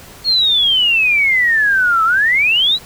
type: exponential two-way sweep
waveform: sine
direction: down then up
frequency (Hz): 4360 to 1292 to 4065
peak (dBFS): -10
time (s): 0.24-2.79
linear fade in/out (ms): 50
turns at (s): 2.04
effects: pink hiss -38 dBFS RMS until 2.85 s